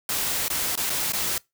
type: noise with dropouts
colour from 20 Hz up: white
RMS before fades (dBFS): -26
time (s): 0.09-1.38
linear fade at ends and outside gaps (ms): 2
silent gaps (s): 0.482-0.501 / 0.755-0.775 / 0.897-0.901 / 1.122-1.133
effects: noise-tail reverb RT60 0.2 s tail -23 dB re dry